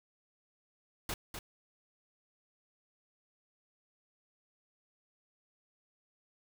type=noise with echo; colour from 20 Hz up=pink; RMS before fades=-37 dBFS; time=1.09-1.14 s; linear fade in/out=2 ms; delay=250 ms; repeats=1; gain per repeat=-6 dB; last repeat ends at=1.39 s; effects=none